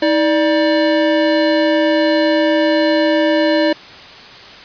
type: tone pair together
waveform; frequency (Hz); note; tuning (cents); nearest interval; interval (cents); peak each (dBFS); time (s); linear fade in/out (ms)
square; 317.8 / 590; D#4 / D5; +37 / +8; major seventh; 1071; -15; 0.02-3.73; 5
effects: white hiss -36 dBFS RMS until 4.64 s + resampled to 11025 Hz